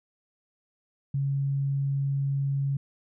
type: tone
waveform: sine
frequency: 138.59 Hz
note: C#3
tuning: in tune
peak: -24 dBFS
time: 1.14-2.77 s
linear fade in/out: 5 ms
effects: none